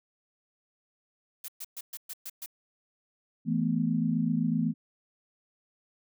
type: noise bursts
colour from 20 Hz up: blue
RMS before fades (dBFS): -39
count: 7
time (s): 1.44-2.461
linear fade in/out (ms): 5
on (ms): 43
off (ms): 120
type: chord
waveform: sine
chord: E suspended fourth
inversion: none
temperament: equal with one note detuned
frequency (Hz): 164.81 / 219 / 246.9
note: E3 / A3 / B3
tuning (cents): 0 / -8 / 0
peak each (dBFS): -29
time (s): 3.45-4.74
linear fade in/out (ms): 50
effects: none